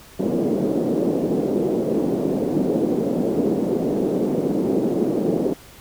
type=band-pass noise; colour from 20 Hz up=white; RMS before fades=-21 dBFS; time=0.19-5.54 s; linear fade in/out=10 ms; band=180 to 440 Hz; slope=24 dB/octave; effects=pink hiss -45 dBFS RMS until 5.8 s